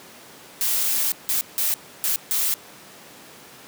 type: noise bursts at uneven times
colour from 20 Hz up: blue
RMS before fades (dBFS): -22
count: 5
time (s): 0.61-1.12 / 1.29-1.41 / 1.58-1.74 / 2.04-2.16 / 2.31-2.54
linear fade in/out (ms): 0
effects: pink hiss -44 dBFS RMS until 3.67 s + high-pass 200 Hz 12 dB/octave